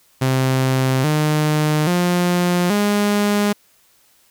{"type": "tone with pitch steps", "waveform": "sawtooth", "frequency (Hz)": [131.1, 152.34, 177.03, 205.7], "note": ["C3", "D#3", "F3", "G#3"], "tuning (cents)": [4, -36, 24, -16], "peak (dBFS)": -11, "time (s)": [0.21, 3.53], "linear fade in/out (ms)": 10, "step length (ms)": 830, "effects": ["white hiss -56 dBFS RMS until 4.3 s"]}